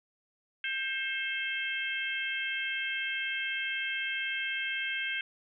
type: harmonic tone with a mistuned harmonic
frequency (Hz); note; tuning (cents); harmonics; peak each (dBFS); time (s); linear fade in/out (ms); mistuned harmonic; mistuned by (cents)
528; C5; +16; 3 / 4 / 5 / 6; -35 / -36 / -37 / -38; 0.64-5.21; 2; 4; +31
effects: none